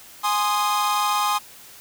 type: chord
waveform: 45% pulse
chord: Ab major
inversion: none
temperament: equal with one note detuned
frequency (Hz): 830.6 / 1046.5 / 1238.1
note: Ab5 / C6 / Eb6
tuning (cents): 0 / 0 / -9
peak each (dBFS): -24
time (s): 0.23-1.39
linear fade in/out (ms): 20
effects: white hiss -45 dBFS RMS until 1.8 s